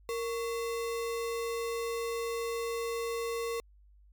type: tone with sample-and-hold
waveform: sine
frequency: 463.7 Hz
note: A#4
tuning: 9 cents flat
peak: -31 dBFS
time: 0.09-3.6 s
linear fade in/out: 0 ms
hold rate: 1575 Hz
effects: added 50 Hz sine -56 dBFS peak until 4.12 s + MP3 96 kbps